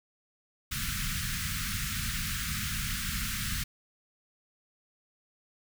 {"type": "band-stop noise", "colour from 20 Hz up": "pink", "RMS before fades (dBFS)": -33, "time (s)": [0.71, 3.64], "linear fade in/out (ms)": 10, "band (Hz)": [220, 1300], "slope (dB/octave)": 48, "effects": []}